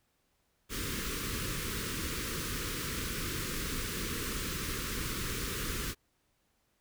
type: band-stop noise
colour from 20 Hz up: pink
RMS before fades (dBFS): -36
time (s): 0.69-5.95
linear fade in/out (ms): 50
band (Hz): 490 to 1100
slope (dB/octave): 48
effects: pink hiss -75 dBFS RMS until 6.8 s